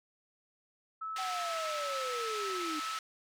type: tone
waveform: sine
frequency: 1304 Hz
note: E6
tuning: 19 cents flat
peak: -36 dBFS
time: 1.01-2.99 s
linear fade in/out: 10 ms
type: band-pass noise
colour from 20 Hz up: pink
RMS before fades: -42 dBFS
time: 1.16-2.99 s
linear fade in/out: 2 ms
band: 1700 to 5500 Hz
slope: 12 dB/octave
type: linear sweep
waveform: sine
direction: down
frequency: 766 to 296.3 Hz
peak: -37 dBFS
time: 1.18-2.8 s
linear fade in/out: 10 ms
effects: none